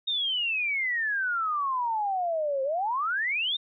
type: exponential two-way sweep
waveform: sine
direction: down then up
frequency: 3729 to 524 to 3729 Hz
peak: -25 dBFS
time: 0.07-3.57 s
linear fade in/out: 10 ms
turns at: 2.63 s
effects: none